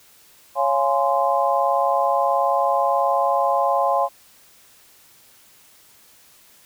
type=chord; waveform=sine; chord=Db major seventh; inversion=none; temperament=just; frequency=554.4 / 693 / 831.5 / 1039.4 Hz; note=Db5 / F5 / Ab5 / C6; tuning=0 / -14 / +2 / -12 cents; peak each=-22 dBFS; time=0.55-4.09 s; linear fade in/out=50 ms; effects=white hiss -52 dBFS RMS until 6.65 s